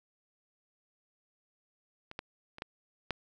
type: clicks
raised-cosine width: 0.3 ms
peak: -28 / -21 / -30 / -21 / -16 dBFS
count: 5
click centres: 2.114 / 2.191 / 2.584 / 2.621 / 3.107 s
effects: none